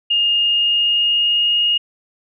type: tone with pitch glide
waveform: sine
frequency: 2834 to 2859 Hz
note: F7 to F7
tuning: +25 to +40 cents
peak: -13 dBFS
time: 0.1-1.78 s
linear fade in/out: 10 ms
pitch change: +15 cents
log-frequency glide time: 0.33-1.6 s
effects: none